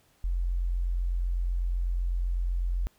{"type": "tone", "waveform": "sine", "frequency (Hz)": 43.99, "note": "F1", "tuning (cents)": 13, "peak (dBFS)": -25, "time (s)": [0.24, 2.87], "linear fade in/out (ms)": 0, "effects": ["pink hiss -65 dBFS RMS until 2.98 s"]}